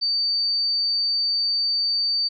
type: tone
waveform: sine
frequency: 4598 Hz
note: D8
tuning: 37 cents flat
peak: -19 dBFS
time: 0.01-2.29 s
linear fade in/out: 20 ms
effects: MP3 96 kbps